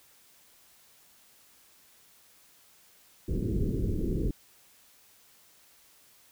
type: low-pass noise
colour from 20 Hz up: pink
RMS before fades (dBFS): -29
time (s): 3.28-4.31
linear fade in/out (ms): 5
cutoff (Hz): 430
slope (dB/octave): 48
effects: white hiss -60 dBFS RMS until 6.31 s